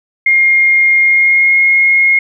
sine tone with pitch glide, 2129 to 2151 Hz, C7 to C7, +30 to +47 cents, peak -6 dBFS, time 0.26-2.19 s, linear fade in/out 5 ms, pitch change +17 cents, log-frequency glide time 1-1.57 s, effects none

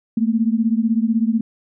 sine beating tone pair, 220 / 236 Hz, A3 / A#3, 0 / +22 cents, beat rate 16 Hz, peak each -17 / -19 dBFS, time 0.17-1.41 s, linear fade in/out 5 ms, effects none

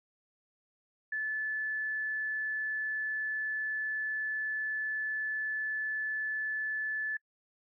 sine tone, 1736 Hz, A6, 24 cents flat, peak -31 dBFS, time 1.12-7.17 s, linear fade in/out 5 ms, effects noise-tail reverb RT60 0.1 s tail -26 dB re dry

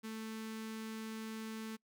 sawtooth tone with notch filter, 220.8 Hz, A3, 6 cents sharp, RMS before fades -44 dBFS, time 0.03-1.77 s, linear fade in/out 20 ms, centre 670 Hz, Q 1.3, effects noise-tail reverb RT60 0.1 s tail -24 dB re dry

